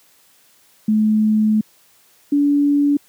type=tone pair in turn; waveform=sine; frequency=215.2 / 287.3 Hz; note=A3 / D4; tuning=-38 / -38 cents; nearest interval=perfect fourth; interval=500 cents; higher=second; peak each=-12 dBFS; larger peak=neither; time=0.88-1.61 / 2.32-2.97 s; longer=first; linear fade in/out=5 ms; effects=white hiss -54 dBFS RMS until 3.08 s + high-pass 100 Hz 12 dB/octave